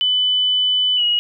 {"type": "tone with pitch glide", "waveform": "sine", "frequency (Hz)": [3000, 2899], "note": ["F#7", "F#7"], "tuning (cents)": [23, -36], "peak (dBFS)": -14, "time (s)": [0.01, 1.19], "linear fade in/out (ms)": 0, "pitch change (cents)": -59, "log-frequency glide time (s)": [0.96, 1.03], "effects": []}